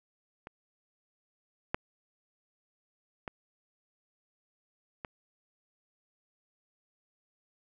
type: clicks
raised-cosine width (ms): 0.5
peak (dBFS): -28 / -13 / -22 / -23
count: 4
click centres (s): 0.471 / 1.745 / 3.278 / 5.048
effects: none